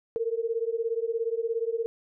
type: beating tone pair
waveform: sine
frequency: 450 / 467 Hz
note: A4 / A#4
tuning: +39 / +3 cents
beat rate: 17 Hz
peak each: -29 / -29 dBFS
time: 0.16-1.86 s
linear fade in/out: 0 ms
effects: none